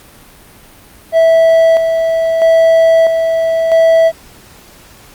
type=tone with tremolo; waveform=triangle; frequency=655 Hz; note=E5; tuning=11 cents flat; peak=-3 dBFS; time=1.12-4.12 s; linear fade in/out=50 ms; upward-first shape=square; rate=0.77 Hz; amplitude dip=45%; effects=pink hiss -40 dBFS RMS until 5.14 s + Opus 48 kbps